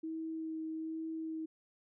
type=tone with vibrato; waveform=sine; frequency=320 Hz; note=D#4; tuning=49 cents sharp; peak=-37 dBFS; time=0.03-1.46 s; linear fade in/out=10 ms; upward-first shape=sine; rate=1.2 Hz; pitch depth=11 cents each way; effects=none